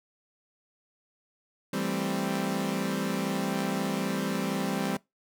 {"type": "chord", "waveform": "sawtooth", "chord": "A minor seventh", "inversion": "second", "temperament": "equal", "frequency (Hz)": [164.81, 196, 220, 261.6], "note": ["E3", "G3", "A3", "C4"], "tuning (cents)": [0, 0, 0, 0], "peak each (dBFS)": [-32, -27, -33, -29], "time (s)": [1.73, 4.97], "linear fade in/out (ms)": 5, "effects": ["noise-tail reverb RT60 0.2 s tail -23 dB re dry"]}